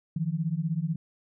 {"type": "beating tone pair", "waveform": "sine", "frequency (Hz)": [154.6, 170.6], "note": ["D#3", "F3"], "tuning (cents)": [-11, -40], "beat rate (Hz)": 16, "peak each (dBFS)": -29, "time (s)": [0.16, 0.96], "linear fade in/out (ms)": 5, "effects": []}